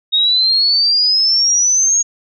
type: exponential sweep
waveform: sine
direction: up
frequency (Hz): 3729 to 6645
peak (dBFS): -10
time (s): 0.12-2.03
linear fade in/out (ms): 20
effects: none